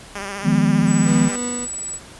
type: tone with vibrato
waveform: 5% pulse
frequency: 199 Hz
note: G3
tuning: 26 cents sharp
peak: -16 dBFS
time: 0.15-1.36 s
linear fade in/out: 2 ms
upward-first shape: sine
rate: 15 Hz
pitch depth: 47 cents each way
type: chord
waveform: sine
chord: F half-diminished seventh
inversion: third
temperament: equal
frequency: 155.56 / 174.61 / 207.7 / 246.9 Hz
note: Eb3 / F3 / Ab3 / Cb4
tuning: 0 / 0 / 0 / 0 cents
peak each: -19 dBFS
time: 0.43-1.31 s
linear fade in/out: 50 ms
type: tone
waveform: sine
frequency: 7870 Hz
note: B8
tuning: 7 cents flat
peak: -26 dBFS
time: 0.86-2 s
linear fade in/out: 50 ms
type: tone with tremolo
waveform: 30% pulse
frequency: 244.1 Hz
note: B3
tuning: 20 cents flat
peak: -21 dBFS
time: 1.04-1.68 s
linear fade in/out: 50 ms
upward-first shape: triangle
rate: 3.1 Hz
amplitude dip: 35%
effects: pink hiss -41 dBFS RMS until 2.19 s + resampled to 24000 Hz